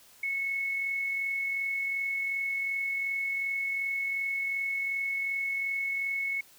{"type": "tone with amplitude modulation", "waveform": "sine", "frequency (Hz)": 2199, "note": "C#7", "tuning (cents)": -14, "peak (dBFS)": -27, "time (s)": [0.23, 6.41], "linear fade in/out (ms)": 5, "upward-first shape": "sine", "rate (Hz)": 42.7, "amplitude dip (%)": 30, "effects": ["white hiss -57 dBFS RMS until 6.58 s"]}